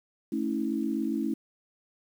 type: chord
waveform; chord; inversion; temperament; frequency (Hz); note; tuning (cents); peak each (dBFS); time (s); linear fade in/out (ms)
sine; A major; none; equal with one note detuned; 220 / 277.2 / 324.7; A3 / C#4 / E4; 0 / 0 / -26; -31; 0.32-1.34; 5
effects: 9-bit